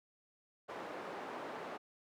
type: band-pass noise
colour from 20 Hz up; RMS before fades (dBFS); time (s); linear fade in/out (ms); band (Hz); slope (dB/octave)
white; -45; 0.68-1.78; 20; 300 to 910; 12
effects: none